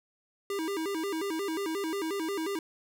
square tone with vibrato, 357.6 Hz, F4, 41 cents sharp, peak -31 dBFS, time 0.5-2.59 s, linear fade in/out 2 ms, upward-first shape square, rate 5.6 Hz, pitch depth 190 cents each way, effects none

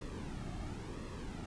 brown noise with flanger, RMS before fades -43 dBFS, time 0.01-1.46 s, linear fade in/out 5 ms, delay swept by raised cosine 1.3 to 2.08 ms, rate 0.96 Hz, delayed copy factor -0.6, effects resampled to 22050 Hz

